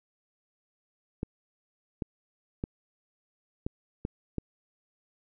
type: clicks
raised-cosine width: 3 ms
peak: -18 dBFS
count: 6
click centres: 1.231 / 2.022 / 2.639 / 3.665 / 4.051 / 4.383 s
effects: none